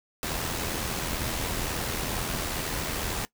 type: noise with amplitude modulation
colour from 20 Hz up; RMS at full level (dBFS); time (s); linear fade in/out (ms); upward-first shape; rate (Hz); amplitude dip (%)
pink; -29; 0.23-3.25; 0; sine; 82.2; 40
effects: noise-tail reverb RT60 0.1 s tail -20 dB re dry